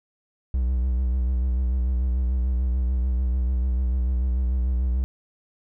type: tone with vibrato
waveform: triangle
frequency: 62.7 Hz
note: B1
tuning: 27 cents sharp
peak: -18 dBFS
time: 0.54-5.04 s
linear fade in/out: 0 ms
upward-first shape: sine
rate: 6.8 Hz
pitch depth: 66 cents each way
effects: none